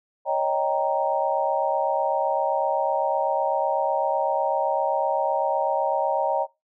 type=chord; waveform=sine; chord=Eb dominant seventh; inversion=third; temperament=equal; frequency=554.4 / 622.3 / 784 / 932.3 Hz; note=Db5 / Eb5 / G5 / Bb5; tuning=0 / 0 / 0 / 0 cents; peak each=-26 dBFS; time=0.25-6.47 s; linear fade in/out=50 ms; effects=noise-tail reverb RT60 0.2 s tail -19 dB re dry